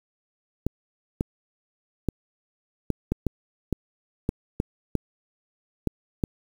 clicks, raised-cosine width 3 ms, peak -10 dBFS, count 12, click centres 0.666 / 1.209 / 2.087 / 2.903 / 3.12 / 3.267 / 3.727 / 4.291 / 4.601 / 4.953 / 5.873 / 6.238 s, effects 7-bit

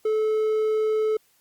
triangle tone, 433.8 Hz, A4, 25 cents flat, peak -18 dBFS, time 0.05-1.17 s, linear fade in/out 5 ms, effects white hiss -63 dBFS RMS until 1.4 s + Opus 48 kbps

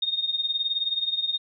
sine tone with tremolo, 3693 Hz, A#7, 17 cents flat, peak -20 dBFS, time 0.02-1.38 s, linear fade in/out 5 ms, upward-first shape triangle, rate 19 Hz, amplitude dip 85%, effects none

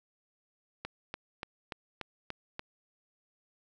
click train, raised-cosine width 0.3 ms, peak -21 dBFS, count 7, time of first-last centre 0.85-2.594 s, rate 3.44 Hz, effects none

